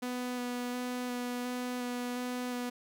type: tone with vibrato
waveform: sawtooth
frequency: 246.9 Hz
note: B3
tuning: in tune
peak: -30 dBFS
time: 0.02-2.7 s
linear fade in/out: 10 ms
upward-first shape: square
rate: 1.4 Hz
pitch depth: 10 cents each way
effects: 12-bit

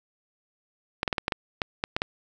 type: clicks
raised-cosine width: 0.3 ms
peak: -9 dBFS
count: 10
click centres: 1.031 / 1.078 / 1.128 / 1.182 / 1.281 / 1.322 / 1.618 / 1.839 / 1.965 / 2.019 s
effects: none

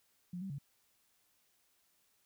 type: tone with pitch steps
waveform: sine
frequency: 177.8 / 193.1 / 141 Hz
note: F3 / G3 / C#3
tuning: +31 / -26 / +30 cents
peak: -39 dBFS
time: 0.33-0.585 s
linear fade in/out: 5 ms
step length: 85 ms
effects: white hiss -74 dBFS RMS until 2.25 s

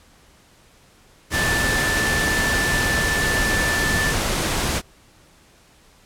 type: tone in noise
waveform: sine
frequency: 1760 Hz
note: A6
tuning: in tune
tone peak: -21 dBFS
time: 1.31-4.14 s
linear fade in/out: 50 ms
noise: pink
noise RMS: -22 dBFS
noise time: 1.3-4.82 s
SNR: -2 dB
effects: pink hiss -53 dBFS RMS until 6.05 s + low-pass 11000 Hz 12 dB/octave

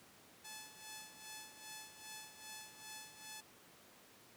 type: tone with tremolo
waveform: 5% pulse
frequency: 865 Hz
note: A5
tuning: 30 cents flat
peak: -36 dBFS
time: 0.44-3.41 s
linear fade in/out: 10 ms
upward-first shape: sine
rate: 2.5 Hz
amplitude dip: 70%
effects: pink hiss -62 dBFS RMS until 4.36 s + high-pass 150 Hz 12 dB/octave

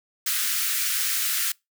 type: high-pass noise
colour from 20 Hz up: white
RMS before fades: -25 dBFS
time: 0.26-1.52 s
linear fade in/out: 5 ms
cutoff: 1300 Hz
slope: 48 dB/octave
effects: noise-tail reverb RT60 0.2 s tail -25 dB re dry

